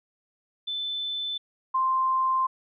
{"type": "tone pair in turn", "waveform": "sine", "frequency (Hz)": [3520, 1046.5], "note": ["A7", "C6"], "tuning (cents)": [0, 0], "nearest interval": "octave + major sixth", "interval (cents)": 2100, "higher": "first", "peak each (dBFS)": [-28, -21], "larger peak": "second", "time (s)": [[0.67, 1.38], [1.74, 2.47]], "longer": "second", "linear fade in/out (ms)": 10, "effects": []}